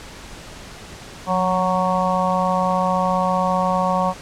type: harmonic tone with a mistuned harmonic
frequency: 185 Hz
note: F#3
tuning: in tune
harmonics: 1 / 3 / 4 / 5 / 6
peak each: -23 / -23 / -23 / -23 / -23 dBFS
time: 1.26-4.14 s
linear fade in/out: 50 ms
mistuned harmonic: 1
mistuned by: -39 cents
effects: pink hiss -38 dBFS RMS until 4.21 s + low-pass 8000 Hz 12 dB/octave